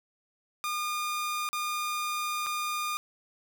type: tone with dropouts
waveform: sawtooth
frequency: 1214 Hz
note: D#6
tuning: 43 cents flat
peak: -26 dBFS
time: 0.64-2.97 s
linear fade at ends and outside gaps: 0 ms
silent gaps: 1.489-1.53 / 2.463-2.467 s
effects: none